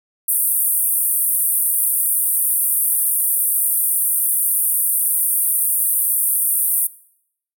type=band-pass noise; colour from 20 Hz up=pink; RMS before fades=-18 dBFS; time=0.28-6.87 s; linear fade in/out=5 ms; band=9000 to 16000 Hz; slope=96 dB/octave; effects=noise-tail reverb RT60 0.7 s tail -20 dB re dry